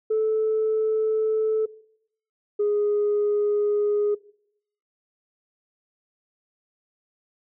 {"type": "tone pair in turn", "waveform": "sine", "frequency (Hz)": [436.7, 414.6], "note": ["A4", "G#4"], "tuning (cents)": [-13, -3], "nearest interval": "minor second", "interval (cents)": 90, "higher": "first", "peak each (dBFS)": -18, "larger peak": "neither", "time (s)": [[0.1, 1.66], [2.59, 4.15]], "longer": "neither", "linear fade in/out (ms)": 10, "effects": ["noise-tail reverb RT60 0.7 s tail -21 dB re dry", "tanh soft clip ceiling -16 dBFS"]}